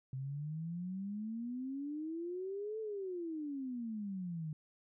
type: exponential two-way sweep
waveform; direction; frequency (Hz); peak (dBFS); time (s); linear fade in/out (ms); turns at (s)
sine; up then down; 129.3 to 444.1 to 150.7; -38; 0.13-4.53; 2; 2.8
effects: none